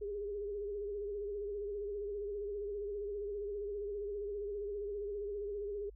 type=tone with vibrato; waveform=sine; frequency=408.3 Hz; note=G#4; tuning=29 cents flat; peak=-37 dBFS; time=0.01-5.9 s; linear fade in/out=10 ms; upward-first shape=triangle; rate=15 Hz; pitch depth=63 cents each way; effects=added 50 Hz sine -52 dBFS peak until 5.95 s